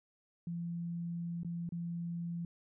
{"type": "tone with dropouts", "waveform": "sine", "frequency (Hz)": 170.6, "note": "F3", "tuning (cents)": -40, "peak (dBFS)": -36, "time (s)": [0.47, 2.45], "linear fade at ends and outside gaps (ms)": 2, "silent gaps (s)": [[1.433, 1.447], [1.691, 1.722]], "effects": []}